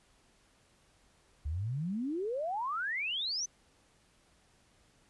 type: exponential sweep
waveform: sine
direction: up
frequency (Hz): 69 to 6230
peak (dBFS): -32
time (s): 1.45-3.46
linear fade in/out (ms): 10
effects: pink hiss -67 dBFS RMS until 5.09 s + resampled to 24000 Hz